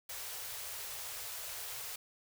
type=band-stop noise; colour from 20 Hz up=white; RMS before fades=-43 dBFS; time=0.09-1.96 s; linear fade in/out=5 ms; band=130 to 420 Hz; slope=48 dB/octave; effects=none